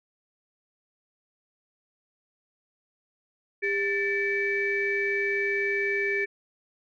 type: tone cluster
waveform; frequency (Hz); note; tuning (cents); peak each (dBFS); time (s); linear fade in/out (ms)
sine; 400.1 / 1772 / 2296; G4 / A6 / D7; +35 / +12 / -40; -28; 3.62-6.26; 20
effects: tanh soft clip ceiling -15 dBFS